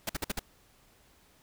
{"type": "noise bursts", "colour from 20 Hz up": "pink", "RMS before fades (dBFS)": -32, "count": 5, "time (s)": [0.07, 0.394], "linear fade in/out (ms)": 5, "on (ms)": 24, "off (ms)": 51, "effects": ["pink hiss -63 dBFS RMS until 1.42 s"]}